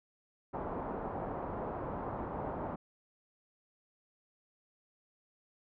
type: low-pass noise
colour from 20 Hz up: white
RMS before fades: -39 dBFS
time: 0.53-2.76 s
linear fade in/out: 10 ms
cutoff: 960 Hz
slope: 24 dB/octave
effects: none